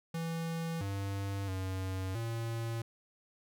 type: tone with pitch steps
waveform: square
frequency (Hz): 165.1 / 98.8 / 94.3 / 114.9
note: E3 / G2 / F#2 / A#2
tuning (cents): +3 / +14 / +33 / -25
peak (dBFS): -35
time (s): 0.14-2.82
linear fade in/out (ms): 5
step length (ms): 670
effects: none